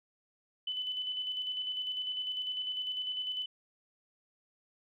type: tone with tremolo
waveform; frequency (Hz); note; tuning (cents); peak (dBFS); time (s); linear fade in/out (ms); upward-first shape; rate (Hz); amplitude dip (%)
sine; 3009; F#7; +28; -32; 0.67-3.46; 5; square; 10; 35
effects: none